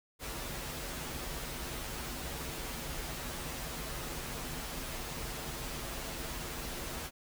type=noise with comb filter; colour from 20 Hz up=pink; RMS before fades=-40 dBFS; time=0.19-7.11 s; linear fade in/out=50 ms; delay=10 ms; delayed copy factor=-0.6; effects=none